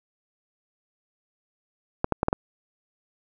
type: clicks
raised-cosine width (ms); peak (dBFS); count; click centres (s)
1; -7; 5; 2.044 / 2.123 / 2.231 / 2.284 / 2.329
effects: none